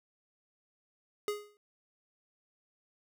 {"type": "tone with exponential decay", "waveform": "square", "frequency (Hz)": 415.2, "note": "G#4", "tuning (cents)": 0, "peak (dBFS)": -29, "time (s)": [1.28, 1.57], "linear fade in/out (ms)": 1, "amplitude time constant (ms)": 61, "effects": []}